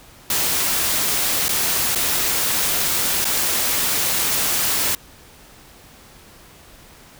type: noise with dropouts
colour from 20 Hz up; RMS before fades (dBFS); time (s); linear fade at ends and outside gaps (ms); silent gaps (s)
white; -20; 0.3-4.95; 2; 1.483-1.491 / 1.95-1.957 / 3.245-3.252
effects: pink hiss -46 dBFS RMS until 7.19 s